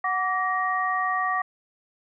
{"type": "tone cluster", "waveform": "sine", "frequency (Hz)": [741, 1156, 1877], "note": ["F#5", "D6", "A#6"], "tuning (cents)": [2, -28, 11], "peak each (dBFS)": [-28, -25, -28], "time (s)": [0.04, 1.42], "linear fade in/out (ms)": 5, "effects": []}